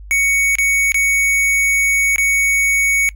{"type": "tone with dropouts", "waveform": "square", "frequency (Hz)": 2230, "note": "C#7", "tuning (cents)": 10, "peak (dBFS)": -13, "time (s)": [0.11, 3.09], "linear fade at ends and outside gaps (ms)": 0, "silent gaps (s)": [[0.554, 0.585], [0.92, 0.944], [2.16, 2.182]], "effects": ["noise-tail reverb RT60 0.1 s tail -22 dB re dry", "added 50 Hz sine -32 dBFS peak until 3.15 s"]}